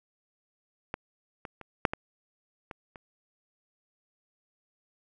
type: clicks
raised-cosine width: 0.5 ms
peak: -17 / -24 / -28 / -6 / -16 / -24 / -29 dBFS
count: 7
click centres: 0.941 / 1.452 / 1.613 / 1.852 / 1.935 / 2.712 / 2.958 s
effects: none